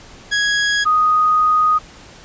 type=tone pair in turn; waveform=sawtooth / sine; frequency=1661.2 / 1244.5 Hz; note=G#6 / D#6; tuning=0 / 0 cents; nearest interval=perfect fourth; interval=500 cents; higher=first; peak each=-11 dBFS; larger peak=neither; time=0.31-0.85 / 0.85-1.79 s; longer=second; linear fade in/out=20 ms; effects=pink hiss -41 dBFS RMS until 2.24 s + resampled to 16000 Hz